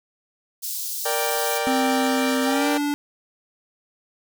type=high-pass noise; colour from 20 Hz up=white; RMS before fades=-29 dBFS; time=0.62-1.59 s; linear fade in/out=20 ms; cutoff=4200 Hz; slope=24 dB/octave
type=chord; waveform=sawtooth; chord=G minor; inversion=first; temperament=equal; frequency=466.2 / 587.3 / 784 Hz; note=Bb4 / D5 / G5; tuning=0 / 0 / 0 cents; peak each=-23 dBFS; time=1.05-2.78 s; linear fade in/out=10 ms
type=tone with pitch glide; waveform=square; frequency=261.6 to 290.3 Hz; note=C4 to D4; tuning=0 to -20 cents; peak=-22 dBFS; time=1.67-2.94 s; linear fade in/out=0 ms; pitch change=+180 cents; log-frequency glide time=2.44-2.69 s
effects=none